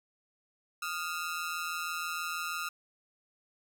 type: ring-modulated tone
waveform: sawtooth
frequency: 1320 Hz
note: E6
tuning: 2 cents sharp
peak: -27 dBFS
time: 0.82-2.69 s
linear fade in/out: 5 ms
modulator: 83.1 Hz
effects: none